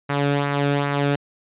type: tone with flanger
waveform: sawtooth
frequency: 142.5 Hz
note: C#3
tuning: 48 cents sharp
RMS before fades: -21 dBFS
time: 0.09-1.16 s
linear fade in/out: 10 ms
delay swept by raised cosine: 0.28 to 1.03 ms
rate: 2.5 Hz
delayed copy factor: -0.55
effects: resampled to 8000 Hz